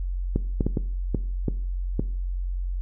clicks, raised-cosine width 3 ms, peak -10 dBFS, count 7, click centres 0.36 / 0.608 / 0.666 / 0.772 / 1.147 / 1.483 / 1.995 s, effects noise-tail reverb RT60 0.5 s tail -18 dB re dry + added 45 Hz sine -25 dBFS peak until 2.81 s

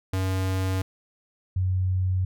square / sine tone pair in turn, 94.3 / 92.73 Hz, F#2 / F#2, +33 / +4 cents, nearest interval unison, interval 29 cents, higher first, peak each -24 / -21 dBFS, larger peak second, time 0.13-0.82 / 1.56-2.25 s, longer neither, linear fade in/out 5 ms, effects none

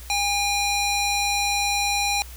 square tone with band-pass filter, 810 Hz, G#5, 43 cents flat, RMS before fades -23 dBFS, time 0.1-2.22 s, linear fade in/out 0 ms, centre 4800 Hz, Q 0.62, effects added 60 Hz sine -38 dBFS peak until 2.36 s + white hiss -45 dBFS RMS until 2.36 s

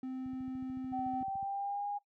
triangle tone, 259.4 Hz, C4, 15 cents flat, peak -35 dBFS, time 0.03-1.23 s, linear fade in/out 2 ms
click train, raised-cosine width 5 ms, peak -38 dBFS, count 17, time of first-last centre 0.26-1.428 s, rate 13.7 Hz
sine tone with pitch glide, 766 to 816.2 Hz, G5 to G#5, -40 to -30 cents, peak -34 dBFS, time 0.92-1.99 s, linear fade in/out 20 ms, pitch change +110 cents, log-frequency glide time 1.11-1.87 s
effects noise-tail reverb RT60 0.1 s tail -17 dB re dry + high-pass 80 Hz 12 dB/octave

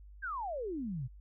sine exponential sweep, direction down, 1657 to 115.2 Hz, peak -35 dBFS, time 0.22-1.08 s, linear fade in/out 20 ms, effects added 50 Hz sine -50 dBFS peak until 1.2 s

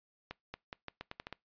accelerating click train, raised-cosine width 0.3 ms, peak -25 dBFS, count 9, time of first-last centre 0.31-1.327 s, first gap 230 ms, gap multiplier 0.82, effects noise-tail reverb RT60 0.2 s tail -24 dB re dry + resampled to 11025 Hz

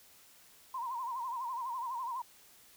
sine tone with vibrato, 990 Hz, B5, 4 cents sharp, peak -35 dBFS, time 0.74-2.22 s, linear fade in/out 5 ms, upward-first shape sine, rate 12 Hz, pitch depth 120 cents each way, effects white hiss -60 dBFS RMS until 2.76 s

